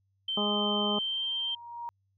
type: tone with pitch glide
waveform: sine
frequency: 3111 to 3144 Hz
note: G7 to G7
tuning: -14 to +4 cents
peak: -29 dBFS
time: 0.28-1.55 s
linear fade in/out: 5 ms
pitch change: +18 cents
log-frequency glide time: 0.92-1.23 s
type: harmonic tone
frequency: 207.1 Hz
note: G#3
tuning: 5 cents flat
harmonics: 1 / 2 / 3 / 4 / 5 / 6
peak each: -31 / -34 / -36 / -37 / -38 / -39 dBFS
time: 0.37-0.99 s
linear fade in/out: 5 ms
type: tone with exponential growth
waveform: sine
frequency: 944 Hz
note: A#5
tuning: 22 cents sharp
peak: -33 dBFS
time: 0.87-1.89 s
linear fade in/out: 0 ms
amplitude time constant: 220 ms
effects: added 97 Hz sine -70 dBFS peak until 2.17 s